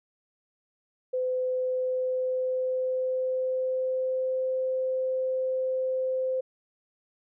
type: tone with pitch glide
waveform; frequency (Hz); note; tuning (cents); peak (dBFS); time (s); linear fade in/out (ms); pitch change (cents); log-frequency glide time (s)
sine; 509 to 518.2; C5 to C5; -48 to -17; -25; 1.13-6.41; 10; +31; 1.29-4.51
effects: none